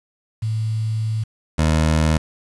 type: tone pair in turn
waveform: sine / 20% pulse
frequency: 110 / 78.55 Hz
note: A2 / D#2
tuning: 0 / +17 cents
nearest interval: tritone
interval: 583 cents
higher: first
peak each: -19 / -10 dBFS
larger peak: second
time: 0.42-1.24 / 1.58-2.18 s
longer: first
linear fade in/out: 10 ms
effects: resampled to 22050 Hz + 7-bit